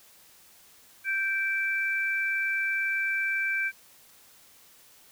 sine tone pair together, 1568 / 2330 Hz, G6 / D7, 0 / -14 cents, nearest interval perfect fifth, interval 686 cents, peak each -28 dBFS, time 1.04-3.72 s, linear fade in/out 50 ms, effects white hiss -56 dBFS RMS until 5.11 s

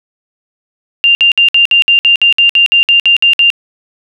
sine tone bursts, 2790 Hz, F7, 2 cents flat, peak -4 dBFS, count 15, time 1.04-3.502 s, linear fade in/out 0 ms, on 110 ms, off 58 ms, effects none

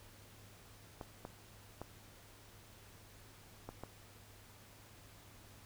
clicks, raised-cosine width 1 ms, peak -30 dBFS, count 5, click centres 1.012 / 1.251 / 1.816 / 3.69 / 3.836 s, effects added 102 Hz sine -62 dBFS peak until 5.65 s + pink hiss -60 dBFS RMS until 5.65 s

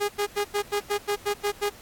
sawtooth tone bursts, 410 Hz, G#4, 22 cents flat, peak -19 dBFS, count 10, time 0-1.7 s, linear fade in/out 20 ms, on 89 ms, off 90 ms, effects pink hiss -49 dBFS RMS until 1.81 s + AAC 64 kbps

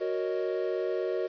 triangle chord, D# minor seventh, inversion first, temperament equal, 370 / 466.2 / 554.4 / 622.3 Hz, F#4 / A#4 / C#5 / D#5, 0 / 0 / 0 / 0 cents, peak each -29 / -31 / -35 / -33 dBFS, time 0-1.28 s, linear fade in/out 20 ms, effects resampled to 11025 Hz + 9-bit

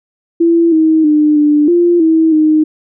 sine tone with pitch steps, 335.8 / 317.4 / 301.5 / 296.7 / 346.8 / 322.1 / 309.5 Hz, E4 / D#4 / D4 / D4 / F4 / E4 / D#4, +32 / +35 / +46 / +18 / -12 / -40 / -9 cents, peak -6 dBFS, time 0.4-2.64 s, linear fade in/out 10 ms, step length 320 ms, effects none

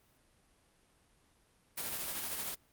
white noise with tremolo, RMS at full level -37 dBFS, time 1.77-2.55 s, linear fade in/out 10 ms, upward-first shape sine, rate 13 Hz, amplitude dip 35%, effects pink hiss -69 dBFS RMS until 2.72 s + Opus 32 kbps

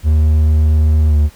triangle tone with pitch glide, 77.1 to 74.69 Hz, D#2 to D2, -15 to +30 cents, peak -6 dBFS, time 0.03-1.3 s, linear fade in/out 50 ms, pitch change -55 cents, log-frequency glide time 1.08-1.14 s, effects pink hiss -44 dBFS RMS until 1.35 s

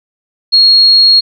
sine tone, 4293 Hz, C8, 44 cents sharp, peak -3 dBFS, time 0.52-1.21 s, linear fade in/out 20 ms, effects none

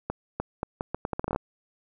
accelerating click train, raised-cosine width 1 ms, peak -14 dBFS, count 14, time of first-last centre 0.1-1.361 s, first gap 300 ms, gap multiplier 0.77, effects none

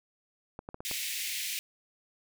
clicks, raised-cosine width 1 ms, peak -26 dBFS, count 5, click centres 0.591 / 0.689 / 0.744 / 0.805 / 0.913 s
pink high-pass noise, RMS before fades -35 dBFS, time 0.85-1.59 s, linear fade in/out 0 ms, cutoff 2000 Hz, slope 48 dB/octave
effects none

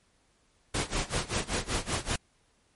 pink noise with tremolo, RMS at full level -28 dBFS, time 0.74-2.16 s, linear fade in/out 5 ms, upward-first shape sine, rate 5.2 Hz, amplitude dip 90%, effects pink hiss -68 dBFS RMS until 2.75 s + MP3 48 kbps

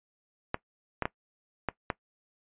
clicks, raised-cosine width 0.5 ms, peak -13 dBFS, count 5, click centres 0.544 / 1.023 / 1.055 / 1.687 / 1.902 s, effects noise-tail reverb RT60 0.1 s tail -20 dB re dry + resampled to 8000 Hz

